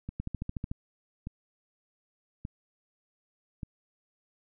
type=two click trains; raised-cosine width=5 ms; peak=-24 / -21 dBFS; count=4 / 8; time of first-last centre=0.09-3.632 / 0.2-0.715 s; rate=0.847 / 13.6 Hz; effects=none